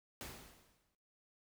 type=noise with exponential decay; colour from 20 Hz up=pink; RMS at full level=-45 dBFS; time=0.21-0.95 s; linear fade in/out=0 ms; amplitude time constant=160 ms; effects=noise-tail reverb RT60 0.4 s tail -19 dB re dry